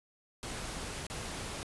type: noise with dropouts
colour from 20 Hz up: pink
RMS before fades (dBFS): -40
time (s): 0.43-1.63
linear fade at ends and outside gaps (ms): 0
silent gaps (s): 1.067-1.1
effects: resampled to 24000 Hz